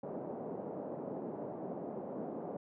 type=band-pass noise; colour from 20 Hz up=white; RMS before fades=-42 dBFS; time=0.03-2.57 s; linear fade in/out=5 ms; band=160 to 640 Hz; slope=24 dB/octave; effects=none